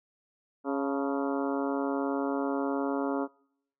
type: harmonic tone with a mistuned harmonic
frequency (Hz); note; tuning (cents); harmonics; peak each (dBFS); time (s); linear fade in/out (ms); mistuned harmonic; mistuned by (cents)
138.59; C#3; 0; 2 / 3 / 4 / 5 / 6 / 7 / 8 / 9 / 10; -30 / -34 / -36 / -38 / -40 / -41 / -42 / -43 / -44; 0.64-3.28; 50; 6; +80
effects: noise-tail reverb RT60 0.7 s tail -25 dB re dry